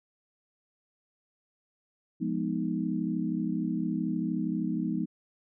sine chord, F half-diminished seventh, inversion none, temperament equal, 174.61 / 207.7 / 246.9 / 311.1 Hz, F3 / Ab3 / Cb4 / Eb4, 0 / 0 / 0 / 0 cents, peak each -33 dBFS, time 2.2-5.06 s, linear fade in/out 20 ms, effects none

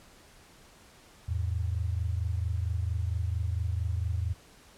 sine tone pair together, 82.19 / 106.6 Hz, E2 / G#2, -5 / +46 cents, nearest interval perfect fourth, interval 451 cents, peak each -29 / -32 dBFS, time 1.28-4.34 s, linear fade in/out 10 ms, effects pink hiss -56 dBFS RMS until 4.77 s + low-pass 11000 Hz 12 dB/octave

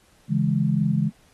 sine chord, C# minor, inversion none, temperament equal with one note detuned, 140.77 / 164.81 / 207.7 Hz, C#3 / E3 / G#3, +27 / 0 / 0 cents, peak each -23 dBFS, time 0.28-1.11 s, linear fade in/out 50 ms, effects pink hiss -59 dBFS RMS until 1.33 s + AAC 32 kbps

